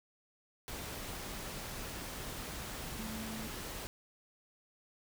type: tone in noise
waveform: sine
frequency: 220 Hz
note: A3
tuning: in tune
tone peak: -42 dBFS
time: 2.99-3.47 s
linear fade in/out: 0 ms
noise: pink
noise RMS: -43 dBFS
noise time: 0.68-3.87 s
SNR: -2 dB
effects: none